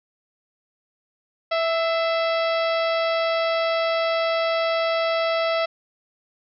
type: harmonic tone with a mistuned harmonic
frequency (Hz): 658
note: E5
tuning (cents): -3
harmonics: 1 / 2 / 3 / 4 / 5 / 6 / 7 / 8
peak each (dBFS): -21 / -27 / -31 / -33 / -35 / -37 / -38 / -39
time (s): 1.51-5.66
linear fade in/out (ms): 10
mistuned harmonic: 3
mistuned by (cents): +42
effects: none